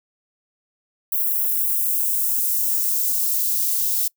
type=noise with high-pass filter sweep; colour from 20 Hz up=violet; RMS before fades=-21 dBFS; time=1.12-4.08 s; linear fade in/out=5 ms; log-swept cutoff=12000 to 3600 Hz; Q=0.93; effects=noise-tail reverb RT60 0.1 s tail -25 dB re dry